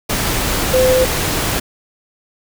sine tone in noise, 513 Hz, C5, 34 cents flat, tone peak -10 dBFS, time 0.73-1.05 s, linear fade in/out 10 ms, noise pink, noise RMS -18 dBFS, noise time 0.09-1.6 s, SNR +5 dB, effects none

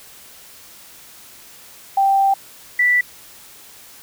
sine tone pair in turn, 784 / 1968.7 Hz, G5 / B6, 0 / -6 cents, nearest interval octave + major third, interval 1594 cents, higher second, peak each -12 dBFS, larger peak neither, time 1.97-2.34 / 2.79-3.01 s, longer first, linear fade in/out 5 ms, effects white hiss -43 dBFS RMS until 4.02 s

